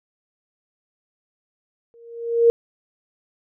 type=tone with exponential growth; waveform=sine; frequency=466.2 Hz; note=A#4; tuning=in tune; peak=-8 dBFS; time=1.94-2.5 s; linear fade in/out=0 ms; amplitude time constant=120 ms; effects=none